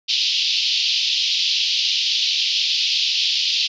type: band-pass noise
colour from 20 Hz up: pink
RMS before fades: -20 dBFS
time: 0.08-3.68 s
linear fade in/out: 20 ms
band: 2800 to 5200 Hz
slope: 48 dB/octave
effects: resampled to 16000 Hz